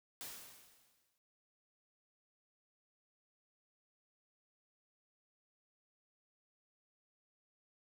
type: noise with exponential decay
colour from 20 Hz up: white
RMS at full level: -45 dBFS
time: 0.21-1.18 s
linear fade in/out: 0 ms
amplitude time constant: 210 ms
effects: none

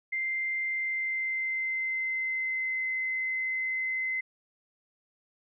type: tone with pitch glide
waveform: sine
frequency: 2090 to 2054 Hz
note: C7 to C7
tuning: -2 to -33 cents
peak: -28 dBFS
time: 0.12-4.21 s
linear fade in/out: 10 ms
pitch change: -31 cents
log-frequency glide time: 0.63-2.89 s
effects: none

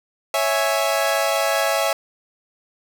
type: chord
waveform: sawtooth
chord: C# minor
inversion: none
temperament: equal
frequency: 554.4 / 659.3 / 830.6 Hz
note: C#5 / E5 / G#5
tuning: 0 / 0 / 0 cents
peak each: -19 / -17 / -21 dBFS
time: 0.34-1.93 s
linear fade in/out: 2 ms
effects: none

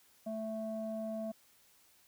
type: tone with low-pass filter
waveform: square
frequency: 220 Hz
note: A3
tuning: in tune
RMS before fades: -39 dBFS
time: 0.26-1.32 s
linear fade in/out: 10 ms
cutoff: 600 Hz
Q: 6.3
effects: white hiss -66 dBFS RMS until 2.07 s

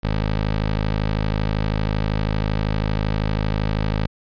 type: tone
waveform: 15% pulse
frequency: 52.7 Hz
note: G#1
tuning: 26 cents sharp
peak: -13 dBFS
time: 0.03-4.07 s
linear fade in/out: 10 ms
effects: resampled to 11025 Hz

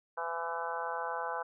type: harmonic tone with a mistuned harmonic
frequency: 167.7 Hz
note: E3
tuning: 30 cents sharp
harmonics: 3 / 4 / 5 / 6 / 7 / 8 / 9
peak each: -41 / -42 / -39 / -39 / -44 / -44 / -42 dBFS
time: 0.17-1.43 s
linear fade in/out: 10 ms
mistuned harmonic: 8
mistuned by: -21 cents
effects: none

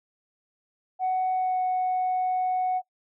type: tone with pitch glide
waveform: sine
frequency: 745 to 739 Hz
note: F#5 to F#5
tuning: +12 to -2 cents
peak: -21 dBFS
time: 0.99-2.82 s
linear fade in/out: 50 ms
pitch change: -14 cents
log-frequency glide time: 1.33-1.6 s
effects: noise-tail reverb RT60 0.1 s tail -21 dB re dry + tanh soft clip ceiling -20 dBFS

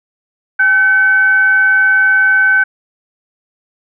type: tone with frequency modulation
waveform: sine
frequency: 1528 Hz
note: G6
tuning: 45 cents flat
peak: -7 dBFS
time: 0.59-2.64 s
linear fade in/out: 10 ms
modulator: 712 Hz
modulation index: 0.25
effects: none

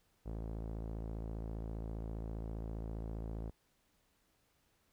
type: tone with low-pass filter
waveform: sawtooth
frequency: 55 Hz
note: A1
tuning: in tune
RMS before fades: -42 dBFS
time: 0.25-3.51 s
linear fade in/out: 20 ms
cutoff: 620 Hz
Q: 0.92
effects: pink hiss -75 dBFS RMS until 4.92 s

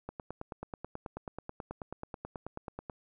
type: click train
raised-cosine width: 1 ms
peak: -25 dBFS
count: 27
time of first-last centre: 0.09-2.898 s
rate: 9.26 Hz
effects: none

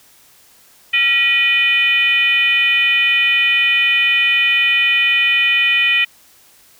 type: tone with frequency modulation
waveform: sine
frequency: 2464 Hz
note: D#7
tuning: 17 cents flat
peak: -11 dBFS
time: 0.93-6.05 s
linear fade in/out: 10 ms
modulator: 546 Hz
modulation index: 0.97
effects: white hiss -49 dBFS RMS until 6.79 s

